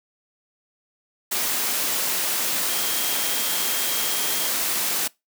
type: tone in noise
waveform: sine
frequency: 3231 Hz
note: G#7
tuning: 48 cents flat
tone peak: -33 dBFS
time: 2.69-4.49 s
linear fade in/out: 10 ms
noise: white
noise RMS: -24 dBFS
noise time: 1.31-5.08 s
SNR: -12 dB
effects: noise-tail reverb RT60 0.2 s tail -23 dB re dry + high-pass 200 Hz 12 dB/octave